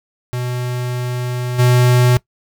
square tone with level steps, 123.9 Hz, B2, 6 cents sharp, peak -20 / -10 dBFS, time 0.33-2.17 s, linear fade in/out 0 ms, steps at 1.58 s, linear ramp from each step 20 ms, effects noise-tail reverb RT60 0.1 s tail -21 dB re dry

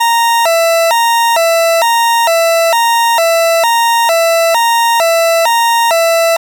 40% pulse tone with vibrato, 786 Hz, G5, 4 cents sharp, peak -7 dBFS, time 0-6.37 s, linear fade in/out 10 ms, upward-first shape square, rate 1.1 Hz, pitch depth 290 cents each way, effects none

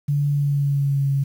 sine tone with pitch glide, 144.1 to 138.39 Hz, D3 to C#3, -33 to -3 cents, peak -17 dBFS, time 0.08-1.24 s, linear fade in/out 10 ms, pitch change -70 cents, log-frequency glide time 0.29-1.1 s, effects 8-bit

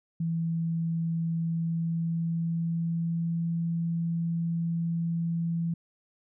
sine tone with pitch glide, 165.3 to 167.51 Hz, E3 to E3, +5 to +28 cents, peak -26 dBFS, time 0.2-5.74 s, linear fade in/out 5 ms, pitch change +23 cents, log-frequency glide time 1.38-3.48 s, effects none

